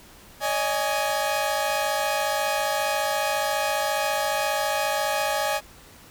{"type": "chord", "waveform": "sawtooth", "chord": "C# suspended second", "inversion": "none", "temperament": "equal with one note detuned", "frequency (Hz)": [567.7, 622.3, 830.6], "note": ["C#5", "D#5", "G#5"], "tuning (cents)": [41, 0, 0], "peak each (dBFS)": [-25, -24, -22], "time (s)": [0.4, 5.61], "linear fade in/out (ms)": 50, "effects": ["pink hiss -49 dBFS RMS until 6.1 s"]}